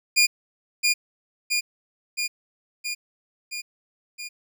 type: tone with echo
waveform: 20% pulse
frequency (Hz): 2423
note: D#7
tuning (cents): -47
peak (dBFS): -10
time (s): 0.16-0.27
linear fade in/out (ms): 20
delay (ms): 670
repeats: 6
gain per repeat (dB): -3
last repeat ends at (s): 4.29
effects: none